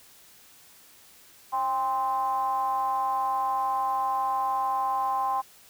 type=ring-modulated tone; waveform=triangle; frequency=123.47 Hz; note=B2; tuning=in tune; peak=-19 dBFS; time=1.52-5.42 s; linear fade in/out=20 ms; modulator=920 Hz; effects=white hiss -54 dBFS RMS until 5.69 s